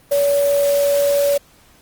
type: tone in noise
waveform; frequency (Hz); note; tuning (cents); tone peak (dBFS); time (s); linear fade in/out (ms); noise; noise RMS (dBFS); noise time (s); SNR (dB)
sine; 569; C#5; +45; -13; 0.11-1.38; 10; white; -28; 0.11-1.38; +12
effects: pink hiss -51 dBFS RMS until 1.81 s + Opus 32 kbps